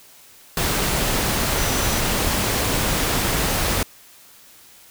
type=tone in noise; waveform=sine; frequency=5920 Hz; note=F#8; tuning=in tune; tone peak=-32 dBFS; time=1.58-2 s; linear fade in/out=2 ms; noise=pink; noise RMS=-21 dBFS; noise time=0.57-3.83 s; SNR=-14 dB; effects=white hiss -48 dBFS RMS until 4.9 s